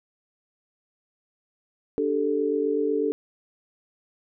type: chord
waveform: sine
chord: D suspended fourth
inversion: none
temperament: equal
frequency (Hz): 293.7 / 392 / 440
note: D4 / G4 / A4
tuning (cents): 0 / 0 / 0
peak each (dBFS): -27 / -28 / -24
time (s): 1.98-3.12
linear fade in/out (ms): 0
effects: none